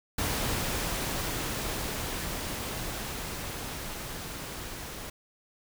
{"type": "noise with level ramp", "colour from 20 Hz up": "pink", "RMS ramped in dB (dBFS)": [-30, -40], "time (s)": [0.18, 5.1], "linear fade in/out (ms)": 5, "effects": []}